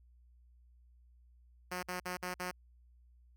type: tone bursts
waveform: 5% pulse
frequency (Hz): 180.8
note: F#3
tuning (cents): -40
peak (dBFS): -26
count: 5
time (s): 1.71-2.514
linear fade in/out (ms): 10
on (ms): 120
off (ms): 51
effects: added 60 Hz sine -60 dBFS peak until 3.36 s